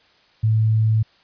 sine tone, 110 Hz, A2, in tune, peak -14 dBFS, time 0.43-1.03 s, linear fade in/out 10 ms, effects white hiss -56 dBFS RMS until 1.23 s + resampled to 11025 Hz

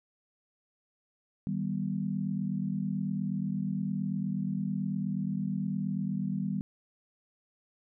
sine chord, Eb augmented, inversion none, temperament just, 155.56 / 194.45 / 243.1 Hz, Eb3 / G3 / B3, 0 / -14 / -27 cents, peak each -35 / -31 / -37 dBFS, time 1.47-6.61 s, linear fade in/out 0 ms, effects none

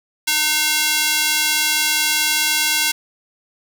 square tone with high-pass filter, 304.9 Hz, D#4, 35 cents flat, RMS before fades -18 dBFS, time 0.27-2.92 s, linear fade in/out 10 ms, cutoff 2500 Hz, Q 0.77, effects none

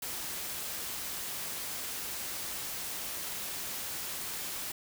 white noise, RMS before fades -38 dBFS, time 0.02-4.72 s, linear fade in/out 5 ms, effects none

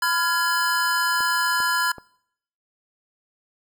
square chord, F diminished, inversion second, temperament just, 1005.8 / 1396.9 / 1676.3 Hz, Cb6 / F6 / Ab6, +31 / 0 / +16 cents, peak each -25 dBFS, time 0.02-1.92 s, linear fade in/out 5 ms
clicks, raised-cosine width 1 ms, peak -23 dBFS, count 3, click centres 1.206 / 1.603 / 1.983 s
effects noise-tail reverb RT60 0.7 s tail -25 dB re dry

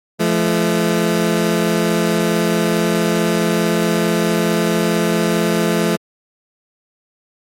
20% pulse tone pair together, 171.5 / 216.1 Hz, F3 / A3, -31 / -31 cents, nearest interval major third, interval 400 cents, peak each -12 dBFS, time 0.19-5.97 s, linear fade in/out 20 ms, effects MP3 64 kbps

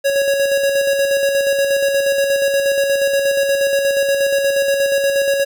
square tone with tremolo, 554.4 Hz, C#5, in tune, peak -13 dBFS, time 0.04-5.45 s, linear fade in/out 20 ms, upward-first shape square, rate 8.4 Hz, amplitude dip 35%, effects none

